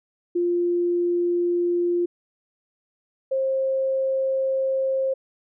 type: tone pair in turn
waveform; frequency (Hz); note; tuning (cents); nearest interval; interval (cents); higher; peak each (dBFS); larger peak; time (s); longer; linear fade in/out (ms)
sine; 349.2 / 532.2; F4 / C5; 0 / +29; perfect fifth; 729; second; -19 / -20; first; 0.35-2.06 / 3.31-5.14; second; 10
effects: none